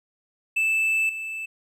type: tone with level steps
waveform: triangle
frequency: 2636 Hz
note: E7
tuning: 1 cent flat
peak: -18 / -28 dBFS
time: 0.56-1.46 s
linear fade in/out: 10 ms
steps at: 1.09 s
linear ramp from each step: 5 ms
effects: none